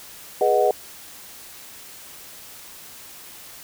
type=chord; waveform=sine; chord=G# minor seventh; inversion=none; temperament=equal with one note detuned; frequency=415.3 / 489.9 / 622.3 / 740 Hz; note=G#4 / B4 / D#5 / F#5; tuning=0 / -14 / 0 / 0 cents; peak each=-21 dBFS; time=0.41-0.71 s; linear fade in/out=2 ms; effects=white hiss -42 dBFS RMS until 3.63 s